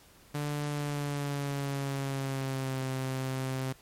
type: tone with pitch glide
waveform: sawtooth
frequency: 146.83 to 131.57 Hz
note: D3 to C3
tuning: 0 to +10 cents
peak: -27 dBFS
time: 0.34-3.73 s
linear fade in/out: 10 ms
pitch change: -190 cents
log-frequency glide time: 0.69-2.84 s
effects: pink hiss -58 dBFS RMS until 3.81 s + MP3 64 kbps